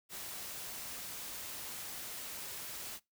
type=noise; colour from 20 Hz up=white; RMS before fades=-44 dBFS; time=0.09-3 s; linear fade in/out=50 ms; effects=noise-tail reverb RT60 0.2 s tail -22 dB re dry